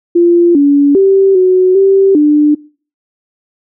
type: tone with pitch steps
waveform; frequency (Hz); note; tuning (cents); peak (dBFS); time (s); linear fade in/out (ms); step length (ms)
sine; 345.2 / 284.7 / 388.4 / 369.7 / 389 / 297.7; F4 / C#4 / G4 / F#4 / G4 / D4; -20 / +46 / -16 / -1 / -13 / +24; -4; 0.15-2.55; 10; 400
effects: noise-tail reverb RT60 0.4 s tail -23 dB re dry